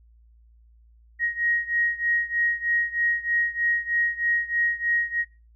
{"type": "beating tone pair", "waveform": "sine", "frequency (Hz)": [1882, 1885.2], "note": ["A#6", "A#6"], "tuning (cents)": [16, 19], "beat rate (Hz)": 3.2, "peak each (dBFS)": [-24, -26], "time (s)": [1.19, 5.25], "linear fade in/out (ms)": 50, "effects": ["noise-tail reverb RT60 0.3 s tail -23 dB re dry", "added 57 Hz sine -52 dBFS peak until 5.55 s"]}